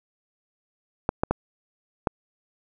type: clicks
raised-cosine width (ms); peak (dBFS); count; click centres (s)
1; -7; 4; 1.091 / 1.235 / 1.31 / 2.072
effects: none